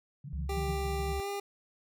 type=band-pass noise; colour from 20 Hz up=pink; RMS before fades=-41 dBFS; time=0.24-1.13 s; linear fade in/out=10 ms; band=140 to 170 Hz; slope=96 dB/octave
type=tone; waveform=sine; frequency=69.3 Hz; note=C#2; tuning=in tune; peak=-33 dBFS; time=0.33-1.2 s; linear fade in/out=0 ms
type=tone with pitch glide; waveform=25% pulse; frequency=394.9 to 401.8 Hz; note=G4 to G4; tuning=+13 to +43 cents; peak=-30 dBFS; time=0.49-1.4 s; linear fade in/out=5 ms; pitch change=+30 cents; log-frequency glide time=1.22-1.28 s
effects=none